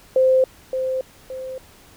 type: tone with echo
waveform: sine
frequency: 520 Hz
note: C5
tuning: 11 cents flat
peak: -12 dBFS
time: 0.16-0.44 s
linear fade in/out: 2 ms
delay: 570 ms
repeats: 2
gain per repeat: -8 dB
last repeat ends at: 1.58 s
effects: pink hiss -49 dBFS RMS until 1.96 s